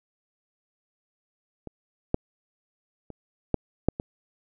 clicks, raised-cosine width 2 ms, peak -24 / -8 / -26 / -8 / -6 / -17 dBFS, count 6, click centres 1.673 / 2.144 / 3.103 / 3.543 / 3.886 / 3.999 s, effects none

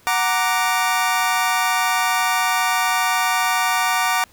25% pulse chord, Gb augmented, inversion none, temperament equal, 740 / 932.3 / 1174.7 Hz, Gb5 / Bb5 / D6, 0 / 0 / 0 cents, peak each -18 dBFS, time 0.07-4.24 s, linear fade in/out 0 ms, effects pink hiss -52 dBFS RMS until 4.32 s

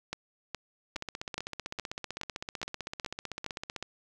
two click trains, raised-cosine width 0.2 ms, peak -19 / -17 dBFS, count 46 / 9, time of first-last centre 0.96-3.826 / 0.13-3.463 s, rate 15.7 / 2.4 Hz, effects none

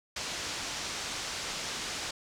white low-pass noise, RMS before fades -37 dBFS, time 0.16-2.11 s, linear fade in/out 5 ms, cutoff 6800 Hz, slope 24 dB/octave, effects none

